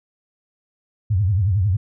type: tone with vibrato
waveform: sine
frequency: 97.5 Hz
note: G2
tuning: 9 cents flat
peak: -15 dBFS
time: 1.1-1.77 s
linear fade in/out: 10 ms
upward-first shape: triangle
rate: 11 Hz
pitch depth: 240 cents each way
effects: none